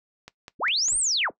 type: click train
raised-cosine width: 0.2 ms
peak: -23 dBFS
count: 4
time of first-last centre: 0.28-0.884 s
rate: 4.97 Hz
type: linear two-way sweep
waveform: sine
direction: up then down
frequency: 87.31 to 9070 to 87.31 Hz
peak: -21 dBFS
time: 0.59-1.31 s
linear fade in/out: 50 ms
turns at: 0.98 s
type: noise with exponential decay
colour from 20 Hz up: brown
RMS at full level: -36 dBFS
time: 0.92-1.08 s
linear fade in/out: 0 ms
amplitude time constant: 33 ms
effects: noise-tail reverb RT60 0.1 s tail -18 dB re dry